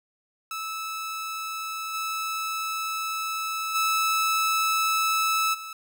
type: tone with level steps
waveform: sawtooth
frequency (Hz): 1308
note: E6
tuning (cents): -14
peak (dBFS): -27 / -24 / -18 / -32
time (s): 0.51-5.73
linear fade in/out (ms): 2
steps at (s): 1.93 / 3.74 / 5.53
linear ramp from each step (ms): 20
effects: none